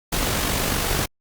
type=noise with amplitude modulation; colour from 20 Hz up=pink; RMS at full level=-21 dBFS; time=0.12-1.06 s; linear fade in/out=10 ms; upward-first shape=sine; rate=48.5 Hz; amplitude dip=40%; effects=Opus 48 kbps